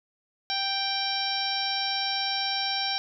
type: harmonic tone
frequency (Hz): 784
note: G5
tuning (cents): 0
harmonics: 1 / 2 / 3 / 4 / 5 / 6 / 7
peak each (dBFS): -32 / -37 / -36 / -35 / -32 / -37 / -31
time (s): 0.5-2.98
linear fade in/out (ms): 0
effects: none